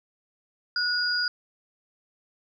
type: tone pair together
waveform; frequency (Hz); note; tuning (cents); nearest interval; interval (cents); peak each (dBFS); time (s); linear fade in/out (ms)
sine; 1459 / 4865; F#6 / D#8; -25 / -40; octave + major sixth; 2085; -26; 0.76-1.28; 2
effects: none